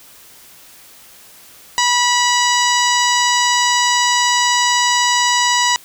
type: harmonic tone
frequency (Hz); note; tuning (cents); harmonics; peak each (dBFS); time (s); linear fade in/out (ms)
976; B5; -21; 1 / 2 / 3 / 4 / 5 / 6 / 7 / 8; -16 / -19 / -21 / -22 / -23 / -24 / -24 / -25; 1.78-5.76; 0
effects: white hiss -43 dBFS RMS until 5.84 s